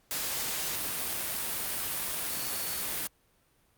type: tone in noise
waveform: sine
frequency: 4435 Hz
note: C#8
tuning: in tune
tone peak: -42 dBFS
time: 2.31-2.81 s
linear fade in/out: 0 ms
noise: white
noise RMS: -33 dBFS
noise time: 0.11-3.07 s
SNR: -12 dB
effects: pink hiss -68 dBFS RMS until 3.77 s + Opus 48 kbps